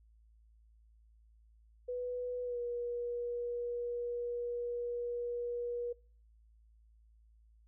sine tone with pitch glide, 493.9 to 480.4 Hz, B4 to B4, 0 to -48 cents, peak -35 dBFS, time 1.88-5.93 s, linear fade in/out 10 ms, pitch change -48 cents, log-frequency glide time 2.44-2.59 s, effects noise-tail reverb RT60 0.4 s tail -24 dB re dry + added 55 Hz sine -61 dBFS peak until 7.67 s

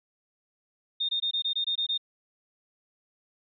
sine tone bursts, 3660 Hz, A#7, 32 cents flat, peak -25 dBFS, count 9, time 1-1.978 s, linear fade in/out 10 ms, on 90 ms, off 21 ms, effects none

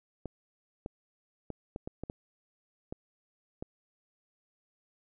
clicks, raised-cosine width 2 ms, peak -24 dBFS, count 9, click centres 0.257 / 0.861 / 1.503 / 1.761 / 1.875 / 2.036 / 2.099 / 2.925 / 3.625 s, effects none

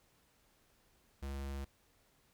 square tone, 68.8 Hz, C#2, 12 cents flat, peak -40 dBFS, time 1.22-1.65 s, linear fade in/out 10 ms, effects pink hiss -71 dBFS RMS until 2.33 s

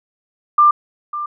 sine tone with echo, 1191 Hz, D6, 24 cents sharp, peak -7 dBFS, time 0.58-0.71 s, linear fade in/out 5 ms, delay 550 ms, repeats 1, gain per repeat -14 dB, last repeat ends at 1.26 s, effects none

